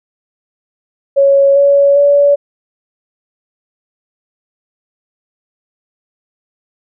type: tone with pitch steps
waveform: sine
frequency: 554.4 / 562.8 / 571.3 Hz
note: C#5 / C#5 / D5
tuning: 0 / +26 / -48 cents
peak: -5 dBFS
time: 1.16-2.36 s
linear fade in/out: 20 ms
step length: 400 ms
effects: none